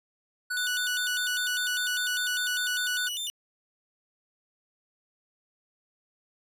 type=tone; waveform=square; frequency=1480 Hz; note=F#6; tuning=in tune; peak=-29 dBFS; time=0.5-3.09 s; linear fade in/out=10 ms
type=tone with vibrato; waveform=sawtooth; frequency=3244 Hz; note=G#7; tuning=41 cents flat; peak=-28 dBFS; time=0.57-3.3 s; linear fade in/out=0 ms; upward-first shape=square; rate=5 Hz; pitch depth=170 cents each way
effects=resampled to 32000 Hz